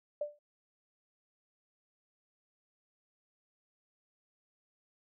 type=tone with exponential decay; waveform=sine; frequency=590 Hz; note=D5; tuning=8 cents sharp; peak=-29 dBFS; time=0.21-0.39 s; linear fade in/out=5 ms; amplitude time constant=37 ms; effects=none